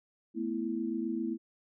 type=chord; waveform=sine; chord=A suspended second; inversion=none; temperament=just; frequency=220 / 247.5 / 330 Hz; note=A3 / B3 / E4; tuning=0 / +4 / +2 cents; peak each=-36 / -36 / -34 dBFS; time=0.34-1.38 s; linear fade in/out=50 ms; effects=none